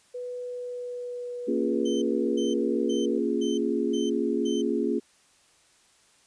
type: tone with pitch glide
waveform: sine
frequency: 493.9 to 477.9 Hz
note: B4 to A#4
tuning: 0 to +43 cents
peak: -32 dBFS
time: 0.14-3.19 s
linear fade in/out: 10 ms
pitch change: -57 cents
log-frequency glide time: 0.39-3.07 s
type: chord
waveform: sine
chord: Bb minor seventh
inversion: none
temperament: equal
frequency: 233.1 / 277.2 / 349.2 / 415.3 Hz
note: Bb3 / Db4 / F4 / Ab4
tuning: 0 / 0 / 0 / 0 cents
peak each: -29 dBFS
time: 1.47-5 s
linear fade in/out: 20 ms
type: tone bursts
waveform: 30% pulse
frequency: 3083 Hz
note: G7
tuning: 29 cents flat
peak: -34 dBFS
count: 6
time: 1.85-4.62 s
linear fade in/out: 10 ms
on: 170 ms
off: 350 ms
effects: white hiss -61 dBFS RMS until 6.26 s + resampled to 22050 Hz